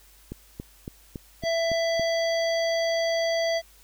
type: click train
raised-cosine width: 3 ms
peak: -21 dBFS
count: 7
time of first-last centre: 0.32-1.996 s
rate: 3.58 Hz
type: harmonic tone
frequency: 664 Hz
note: E5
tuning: 12 cents sharp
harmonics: 1 / 3 / 5 / 7 / 9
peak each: -23 / -32 / -36 / -35 / -41 dBFS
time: 1.42-3.62 s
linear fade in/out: 50 ms
effects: added 50 Hz sine -56 dBFS peak until 3.83 s + white hiss -56 dBFS RMS until 3.83 s